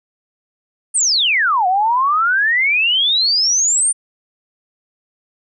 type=exponential two-way sweep; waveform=sine; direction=down then up; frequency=9240 to 715 to 9240 Hz; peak=-12 dBFS; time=0.94-3.93 s; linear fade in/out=20 ms; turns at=1.67 s; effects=none